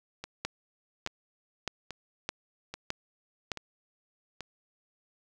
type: two click trains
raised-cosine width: 0.2 ms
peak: -14 / -21 dBFS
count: 6 / 6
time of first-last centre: 0.45-3.517 / 0.24-4.407 s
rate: 1.63 / 1.2 Hz
effects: none